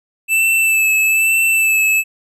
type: tone with vibrato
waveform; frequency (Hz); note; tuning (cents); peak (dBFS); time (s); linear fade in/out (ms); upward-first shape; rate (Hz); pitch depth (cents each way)
square; 2637; E7; 0; -12; 0.28-2.04; 50; sine; 1.1; 26
effects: none